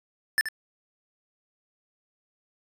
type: tone with echo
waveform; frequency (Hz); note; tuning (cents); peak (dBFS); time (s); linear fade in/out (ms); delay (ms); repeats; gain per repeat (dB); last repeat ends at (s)
square; 1760; A6; 0; -20; 0.38-0.41; 0; 76; 1; -10; 0.486
effects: resampled to 32000 Hz